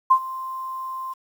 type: tone with ADSR envelope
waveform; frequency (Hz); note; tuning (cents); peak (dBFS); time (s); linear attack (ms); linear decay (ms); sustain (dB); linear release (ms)
sine; 1046; C6; -1; -9; 0.1-1.14; 13; 73; -19; 16
effects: 8-bit